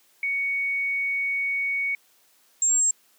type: tone pair in turn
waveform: sine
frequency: 2230 / 7501 Hz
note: C#7 / A#8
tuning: +10 / +10 cents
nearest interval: octave + major sixth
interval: 2100 cents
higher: second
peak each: -23 / -18 dBFS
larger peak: second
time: 0.23-1.95 / 2.62-2.91 s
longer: first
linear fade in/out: 2 ms
effects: white hiss -61 dBFS RMS until 3.18 s + high-pass 200 Hz 12 dB/octave